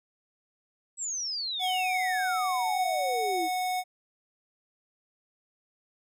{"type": "exponential sweep", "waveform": "sine", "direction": "down", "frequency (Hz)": [7902, 311.1], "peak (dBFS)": -30, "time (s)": [0.97, 3.49], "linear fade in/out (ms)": 50}
{"type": "tone with pitch glide", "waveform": "square", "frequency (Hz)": [740, 735.3], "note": ["F#5", "F#5"], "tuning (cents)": [0, -11], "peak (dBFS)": -28, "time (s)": [1.59, 3.84], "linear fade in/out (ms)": 50, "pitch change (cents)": -11, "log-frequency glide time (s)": [3.36, 3.42]}
{"effects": []}